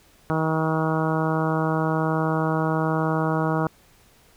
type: harmonic tone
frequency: 158.9 Hz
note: D#3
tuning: 37 cents sharp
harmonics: 1 / 2 / 3 / 4 / 5 / 6 / 7 / 8 / 9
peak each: -24 / -27 / -29 / -30 / -31 / -32 / -32 / -33 / -34 dBFS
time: 0.3-3.67 s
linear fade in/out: 0 ms
effects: pink hiss -56 dBFS RMS until 4.36 s